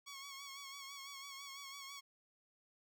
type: tone with vibrato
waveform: 10% pulse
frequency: 1108.7 Hz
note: C#6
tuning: in tune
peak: -40 dBFS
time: 0.06-2.01 s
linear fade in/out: 20 ms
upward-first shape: sine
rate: 6 Hz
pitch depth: 44 cents each way
effects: none